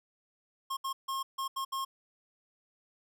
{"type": "tone bursts at uneven times", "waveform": "square", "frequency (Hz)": 1075, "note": "C6", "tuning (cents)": 47, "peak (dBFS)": -33, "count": 6, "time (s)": [[0.7, 0.77], [0.84, 0.93], [1.08, 1.23], [1.38, 1.48], [1.56, 1.65], [1.72, 1.85]], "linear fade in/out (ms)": 10, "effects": []}